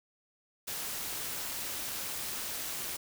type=noise with amplitude modulation; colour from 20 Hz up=white; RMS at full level=-35 dBFS; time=0.67-2.97 s; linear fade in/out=10 ms; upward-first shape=sine; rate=299 Hz; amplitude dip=55%; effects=none